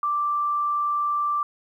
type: tone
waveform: sine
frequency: 1174.7 Hz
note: D6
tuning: in tune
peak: -21 dBFS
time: 0.03-1.43 s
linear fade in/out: 2 ms
effects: 10-bit